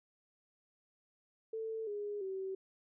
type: tone with pitch steps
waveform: sine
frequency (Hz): 444.6 / 412.4 / 382.6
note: A4 / G#4 / G4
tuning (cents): +18 / -12 / -42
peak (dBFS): -37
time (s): 1.53-2.55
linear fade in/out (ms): 5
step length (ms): 340
effects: none